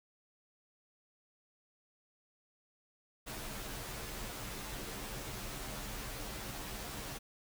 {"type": "noise with comb filter", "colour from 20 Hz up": "pink", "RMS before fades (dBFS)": -43, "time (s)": [3.26, 7.19], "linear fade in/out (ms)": 20, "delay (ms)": 12, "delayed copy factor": -0.85, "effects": []}